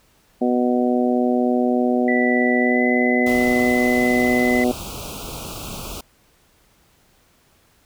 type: harmonic tone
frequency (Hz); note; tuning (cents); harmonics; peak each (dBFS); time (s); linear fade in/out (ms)
123.47; B2; 0; 2 / 3 / 4 / 5 / 6; -18 / -23 / -25 / -25 / -26; 0.41-4.72; 10
type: tone with pitch glide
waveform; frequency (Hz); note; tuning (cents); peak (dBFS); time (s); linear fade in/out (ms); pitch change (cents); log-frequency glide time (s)
sine; 1975 to 2019; B6 to B6; 0 to +38; -21; 2.08-4.64; 2; +38; 2.59-2.86
type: band-stop noise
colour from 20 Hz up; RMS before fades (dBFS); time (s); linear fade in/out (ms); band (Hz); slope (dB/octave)
pink; -32; 3.26-6.01; 5; 1400 to 2400; 96
effects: pink hiss -58 dBFS RMS until 7.85 s